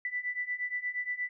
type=beating tone pair; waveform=sine; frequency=1975.5 / 1984 Hz; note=B6 / B6; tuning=0 / +7 cents; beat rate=8.5 Hz; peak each=-36 / -34 dBFS; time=0.05-1.29 s; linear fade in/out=2 ms; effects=none